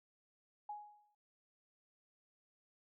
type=tone with exponential decay; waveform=sine; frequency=834 Hz; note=G#5; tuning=7 cents sharp; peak=-40 dBFS; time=0.69-1.15 s; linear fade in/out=5 ms; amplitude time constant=100 ms; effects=noise-tail reverb RT60 0.4 s tail -25 dB re dry